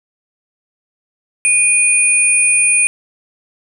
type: tone pair together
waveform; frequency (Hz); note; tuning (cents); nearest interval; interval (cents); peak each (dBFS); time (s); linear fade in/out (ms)
sine; 2463 / 9299; D#7 / D9; -18 / -18; octave + major seventh; 2300; -12; 1.45-2.87; 0
effects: none